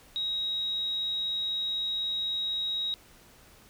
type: tone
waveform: sine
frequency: 3804 Hz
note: A#7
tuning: 34 cents sharp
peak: -28 dBFS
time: 0.16-2.94 s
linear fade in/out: 0 ms
effects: pink hiss -56 dBFS RMS until 3.69 s